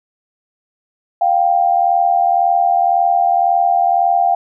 sine tone pair together, 702.1 / 784 Hz, F5 / G5, +9 / 0 cents, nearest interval major second, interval 191 cents, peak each -13 / -14 dBFS, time 1.21-4.35 s, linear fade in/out 5 ms, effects none

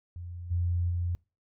sine tone with level steps, 87.31 Hz, F2, in tune, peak -37 / -25 / -27 dBFS, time 0.16-1.15 s, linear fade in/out 0 ms, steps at 0.5 / 0.89 s, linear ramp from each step 20 ms, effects noise-tail reverb RT60 0.3 s tail -25 dB re dry

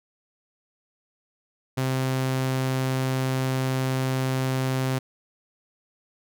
sawtooth tone, 131 Hz, C3, 2 cents sharp, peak -19 dBFS, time 1.77-4.99 s, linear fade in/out 10 ms, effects none

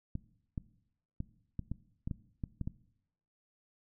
clicks, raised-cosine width 5 ms, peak -24 dBFS, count 10, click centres 0.154 / 0.578 / 1.204 / 1.593 / 1.716 / 2.075 / 2.112 / 2.438 / 2.613 / 2.675 s, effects noise-tail reverb RT60 0.8 s tail -19 dB re dry

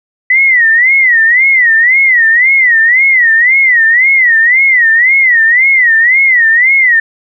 sine tone with vibrato, 1972 Hz, B6, 3 cents flat, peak -4 dBFS, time 0.3-7 s, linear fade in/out 5 ms, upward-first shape sine, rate 1.9 Hz, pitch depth 170 cents each way, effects none

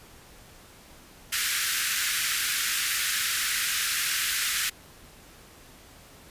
pink high-pass noise, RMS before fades -27 dBFS, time 1.32-4.7 s, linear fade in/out 10 ms, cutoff 1400 Hz, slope 48 dB/octave, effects pink hiss -51 dBFS RMS until 6.3 s + resampled to 32000 Hz

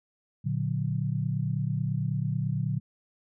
sine chord, Bb augmented, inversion none, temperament just, 116.54 / 145.68 / 182.1 Hz, Bb2 / D3 / F#3, 0 / -14 / -27 cents, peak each -30 / -29 / -33 dBFS, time 0.44-2.8 s, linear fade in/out 20 ms, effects none

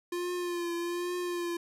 square tone with vibrato, 349.2 Hz, F4, in tune, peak -32 dBFS, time 0.12-1.57 s, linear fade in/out 5 ms, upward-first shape triangle, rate 1.2 Hz, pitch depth 41 cents each way, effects resampled to 32000 Hz + 10-bit

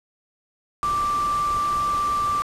sine tone in noise, 1174.7 Hz, D6, in tune, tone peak -20 dBFS, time 0.83-2.42 s, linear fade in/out 0 ms, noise pink, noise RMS -35 dBFS, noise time 0.83-2.42 s, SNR +12 dB, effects low-pass 10000 Hz 12 dB/octave

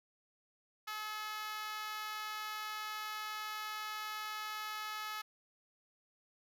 5% pulse tone with high-pass filter, 427.9 Hz, A4, 48 cents flat, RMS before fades -42 dBFS, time 0.87-5.22 s, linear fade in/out 10 ms, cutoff 1100 Hz, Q 5.2, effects none

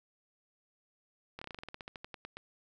slowing click train, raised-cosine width 0.3 ms, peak -27 dBFS, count 17, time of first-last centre 1.39-2.37 s, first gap 25 ms, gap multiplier 1.11, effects none

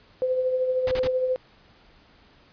sine tone with tremolo, 512 Hz, C5, 38 cents flat, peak -19 dBFS, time 0.22-1.36 s, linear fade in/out 0 ms, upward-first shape triangle, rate 13 Hz, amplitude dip 50%
pink noise bursts, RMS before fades -31 dBFS, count 3, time 0.87-1.074 s, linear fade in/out 2 ms, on 44 ms, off 36 ms
effects pink hiss -56 dBFS RMS until 2.52 s + resampled to 11025 Hz

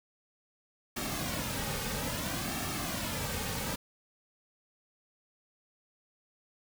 pink noise with flanger, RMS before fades -35 dBFS, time 0.96-3.76 s, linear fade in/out 10 ms, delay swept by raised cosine 2 to 2.99 ms, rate 0.6 Hz, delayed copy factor -0.65, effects none

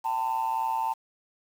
sine tone with amplitude modulation, 894 Hz, A5, 27 cents sharp, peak -20 dBFS, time 0.04-0.94 s, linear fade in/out 20 ms, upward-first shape sine, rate 123 Hz, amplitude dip 85%, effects tanh soft clip ceiling -20 dBFS + 8-bit

